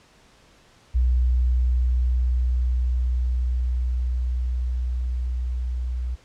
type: tone with level ramp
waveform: sine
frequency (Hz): 61.74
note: B1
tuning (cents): 0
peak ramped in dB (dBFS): -16 to -24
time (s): 0.94-6.16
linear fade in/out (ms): 20
effects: pink hiss -55 dBFS RMS until 6.24 s + low-pass 7000 Hz 12 dB/octave